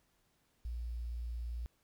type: tone with quantisation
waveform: sine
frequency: 58.8 Hz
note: A#1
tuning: 16 cents sharp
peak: -37 dBFS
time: 0.65-1.66 s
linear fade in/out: 0 ms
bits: 11
effects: pink hiss -75 dBFS RMS until 1.83 s